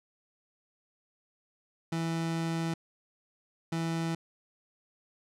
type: tone bursts at uneven times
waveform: 30% pulse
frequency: 164.81 Hz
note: E3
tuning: in tune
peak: -27 dBFS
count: 2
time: 1.92-2.74 / 3.72-4.15 s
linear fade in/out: 5 ms
effects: low-pass 9000 Hz 12 dB/octave